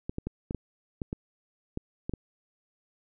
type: clicks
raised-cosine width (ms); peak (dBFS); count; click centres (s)
3; -19; 10; 0.095 / 0.184 / 0.27 / 0.509 / 0.547 / 1.018 / 1.129 / 1.774 / 2.095 / 2.137
effects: none